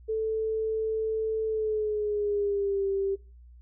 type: tone with pitch glide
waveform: sine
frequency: 440 to 392 Hz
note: A4 to G4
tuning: 0 to 0 cents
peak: -25 dBFS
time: 0.08-3.16 s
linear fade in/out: 20 ms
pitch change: -200 cents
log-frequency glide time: 1.46-2.87 s
effects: noise-tail reverb RT60 0.3 s tail -20 dB re dry + added 60 Hz sine -48 dBFS peak until 3.61 s